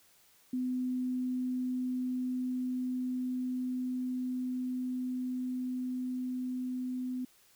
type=tone with level ramp; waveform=sine; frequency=253 Hz; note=B3; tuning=42 cents sharp; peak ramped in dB=-30 to -33 dBFS; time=0.53-7.25 s; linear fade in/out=5 ms; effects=white hiss -64 dBFS RMS until 7.55 s